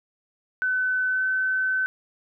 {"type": "tone with pitch glide", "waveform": "sine", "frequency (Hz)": [1511, 1523.3], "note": ["F#6", "F#6"], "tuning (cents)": [36, 50], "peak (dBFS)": -21, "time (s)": [0.62, 1.86], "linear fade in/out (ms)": 0, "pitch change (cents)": 14, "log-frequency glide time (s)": [1.08, 1.24], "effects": []}